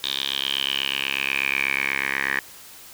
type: tone with band-pass filter sweep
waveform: 10% pulse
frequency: 68.2 Hz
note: C#2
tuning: 28 cents flat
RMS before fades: -25 dBFS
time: 0.04-2.39 s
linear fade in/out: 0 ms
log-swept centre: 3600 to 1900 Hz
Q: 8.3
effects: white hiss -44 dBFS RMS until 2.93 s